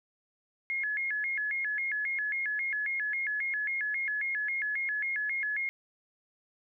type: tone with vibrato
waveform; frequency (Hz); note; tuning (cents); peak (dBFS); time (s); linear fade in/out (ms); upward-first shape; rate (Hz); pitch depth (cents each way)
sine; 1911; A#6; +43; -29; 0.7-5.69; 0; square; 3.7; 200
effects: none